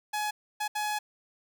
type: tone bursts at uneven times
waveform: sawtooth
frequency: 843 Hz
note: G#5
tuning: 26 cents sharp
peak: -25 dBFS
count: 3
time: 0.13-0.31 / 0.6-0.68 / 0.75-0.99 s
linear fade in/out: 10 ms
effects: none